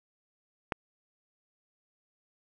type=click; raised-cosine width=0.5 ms; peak=-14 dBFS; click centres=0.722 s; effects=none